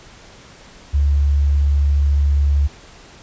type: tone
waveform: sine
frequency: 71.3 Hz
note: C#2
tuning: 49 cents sharp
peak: -12 dBFS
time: 0.93-2.68 s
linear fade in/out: 20 ms
effects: pink hiss -43 dBFS RMS until 3.22 s + resampled to 16000 Hz